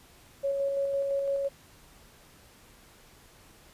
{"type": "tone with tremolo", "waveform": "sine", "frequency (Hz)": 554.4, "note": "C#5", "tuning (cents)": 0, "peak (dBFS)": -25, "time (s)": [0.43, 1.49], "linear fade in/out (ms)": 20, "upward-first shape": "square", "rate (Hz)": 5.9, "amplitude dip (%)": 25, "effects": ["pink hiss -56 dBFS RMS until 3.73 s", "resampled to 32000 Hz"]}